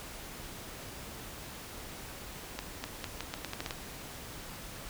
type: accelerating click train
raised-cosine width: 0.2 ms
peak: -18 dBFS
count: 10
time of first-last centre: 2.59-3.708 s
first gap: 250 ms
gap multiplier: 0.81
effects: pink hiss -45 dBFS RMS until 4.89 s